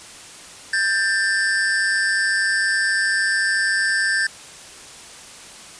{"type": "tone pair together", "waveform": "square", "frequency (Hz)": [1582, 1775.7], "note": ["G6", "A6"], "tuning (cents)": [15, 15], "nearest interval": "major second", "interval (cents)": 200, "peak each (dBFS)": [-21, -21], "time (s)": [0.73, 4.27], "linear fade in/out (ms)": 5, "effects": ["white hiss -40 dBFS RMS until 5.79 s", "resampled to 22050 Hz"]}